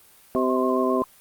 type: harmonic tone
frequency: 128.6 Hz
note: C3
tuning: 30 cents flat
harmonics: 2 / 3 / 4 / 5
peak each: -24 / -24 / -29 / -26 dBFS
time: 0.35-1.02 s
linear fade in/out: 0 ms
type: tone with vibrato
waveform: sine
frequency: 1054 Hz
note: C6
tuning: 12 cents sharp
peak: -26 dBFS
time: 0.36-1.04 s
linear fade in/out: 2 ms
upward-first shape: square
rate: 7.4 Hz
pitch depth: 30 cents each way
effects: white hiss -53 dBFS RMS until 1.2 s + Opus 32 kbps